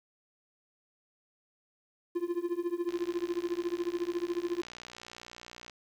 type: tone with tremolo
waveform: triangle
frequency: 347.2 Hz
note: F4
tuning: 10 cents flat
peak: -24 dBFS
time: 2.15-4.62 s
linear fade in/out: 10 ms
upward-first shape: triangle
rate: 14 Hz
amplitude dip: 100%
type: click train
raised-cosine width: 0.2 ms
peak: -28 dBFS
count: 170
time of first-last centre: 2.89-5.697 s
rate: 60.2 Hz
effects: 10-bit